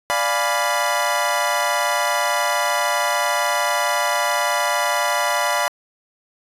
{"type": "chord", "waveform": "25% pulse", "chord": "D diminished seventh", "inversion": "none", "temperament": "equal", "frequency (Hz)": [587.3, 698.5, 830.6, 987.8], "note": ["D5", "F5", "Ab5", "Cb6"], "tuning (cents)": [0, 0, 0, 0], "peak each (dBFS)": [-20, -20, -23, -18], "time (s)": [0.1, 5.68], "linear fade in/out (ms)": 0, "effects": ["resampled to 32000 Hz"]}